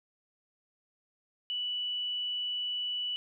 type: tone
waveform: sine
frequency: 2960 Hz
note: F#7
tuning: in tune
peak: -31 dBFS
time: 1.5-3.16 s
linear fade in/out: 0 ms
effects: none